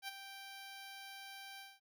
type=tone with ADSR envelope; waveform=10% pulse; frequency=784 Hz; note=G5; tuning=in tune; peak=-32 dBFS; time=0.02-1.8 s; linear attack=60 ms; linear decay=21 ms; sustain=-9 dB; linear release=210 ms; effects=none